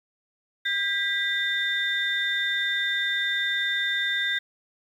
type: tone cluster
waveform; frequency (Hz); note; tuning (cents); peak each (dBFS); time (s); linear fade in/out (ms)
sine; 1607 / 1966 / 3605; G6 / B6 / A7; +43 / -8 / +41; -27; 0.65-4.39; 10
effects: tanh soft clip ceiling -15 dBFS + 9-bit